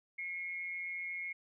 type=tone with amplitude modulation; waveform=sine; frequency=2167 Hz; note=C#7; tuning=40 cents flat; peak=-35 dBFS; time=0.18-1.33 s; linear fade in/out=10 ms; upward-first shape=sine; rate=174 Hz; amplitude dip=55%; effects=none